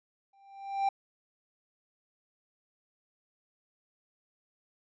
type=tone with exponential growth; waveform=triangle; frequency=788 Hz; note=G5; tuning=9 cents sharp; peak=-21 dBFS; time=0.33-0.89 s; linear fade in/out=5 ms; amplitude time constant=120 ms; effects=resampled to 16000 Hz